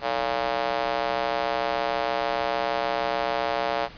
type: tone with high-pass filter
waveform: square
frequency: 63.3 Hz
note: B1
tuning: 43 cents sharp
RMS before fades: -26 dBFS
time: 0.01-3.89 s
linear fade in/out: 50 ms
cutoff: 640 Hz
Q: 2.3
effects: pink hiss -45 dBFS RMS until 3.97 s + resampled to 11025 Hz